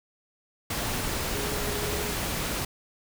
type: tone in noise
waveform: sine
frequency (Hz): 415.3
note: G#4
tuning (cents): 0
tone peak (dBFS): -35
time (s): 1.33-2.12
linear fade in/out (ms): 5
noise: pink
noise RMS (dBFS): -30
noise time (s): 0.7-2.65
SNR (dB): -8
effects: none